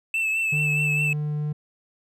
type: tone with vibrato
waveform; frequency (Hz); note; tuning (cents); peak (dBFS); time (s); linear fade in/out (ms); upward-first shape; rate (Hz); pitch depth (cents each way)
triangle; 2637; E7; 0; -20; 0.14-1.13; 2; triangle; 4.8; 40
type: tone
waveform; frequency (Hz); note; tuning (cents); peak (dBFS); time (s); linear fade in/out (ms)
triangle; 149.7; D3; +33; -22; 0.52-1.53; 10
effects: none